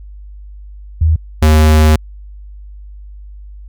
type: tone pair in turn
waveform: sine / square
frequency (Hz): 79.1 / 77.47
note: D#2 / D#2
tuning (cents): +29 / -7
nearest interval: unison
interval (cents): 36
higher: first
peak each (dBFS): -7 / -6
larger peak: second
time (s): 1.01-1.16 / 1.42-1.96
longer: second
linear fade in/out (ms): 5
effects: added 50 Hz sine -30 dBFS peak until 3.68 s